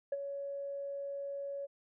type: tone with ADSR envelope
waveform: sine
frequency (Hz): 560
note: C#5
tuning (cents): +18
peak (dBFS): -28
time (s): 0.12-1.67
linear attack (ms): 5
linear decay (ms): 32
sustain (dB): -9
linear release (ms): 25
effects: tanh soft clip ceiling -28 dBFS